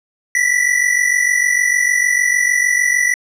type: tone pair together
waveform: square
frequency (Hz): 1943 / 1989.6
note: B6 / B6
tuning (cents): -29 / +12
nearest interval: unison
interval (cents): 41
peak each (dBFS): -16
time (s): 0.35-3.14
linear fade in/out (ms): 2
effects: low-pass 11000 Hz 12 dB/octave